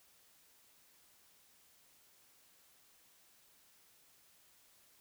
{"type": "silence", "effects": ["white hiss -67 dBFS RMS until 5 s"]}